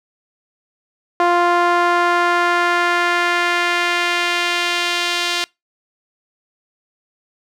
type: tone with band-pass filter sweep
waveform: sawtooth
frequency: 349.2 Hz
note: F4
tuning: in tune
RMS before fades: -17 dBFS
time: 1.2-5.44 s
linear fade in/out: 0 ms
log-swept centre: 930 to 3600 Hz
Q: 1.3
effects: noise-tail reverb RT60 0.2 s tail -25 dB re dry